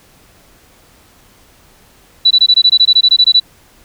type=tone bursts; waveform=sine; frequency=3955 Hz; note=B7; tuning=2 cents sharp; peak=-4 dBFS; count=15; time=2.25-3.4 s; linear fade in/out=10 ms; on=58 ms; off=20 ms; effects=pink hiss -47 dBFS RMS until 3.84 s